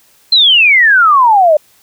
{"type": "exponential sweep", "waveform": "sine", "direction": "down", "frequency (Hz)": [4186, 587.3], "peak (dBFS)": -4, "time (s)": [0.32, 1.57], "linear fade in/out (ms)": 5, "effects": ["white hiss -49 dBFS RMS until 1.82 s"]}